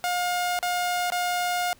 sawtooth tone with dropouts, 713 Hz, F5, 36 cents sharp, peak -20 dBFS, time 0.04-1.73 s, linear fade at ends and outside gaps 0 ms, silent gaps 0.59-0.628 / 1.102-1.121 s, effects pink hiss -56 dBFS RMS until 1.79 s

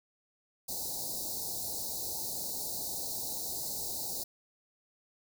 white band-stop noise, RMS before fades -37 dBFS, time 0.68-4.24 s, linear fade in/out 10 ms, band 910 to 3900 Hz, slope 96 dB/octave, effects none

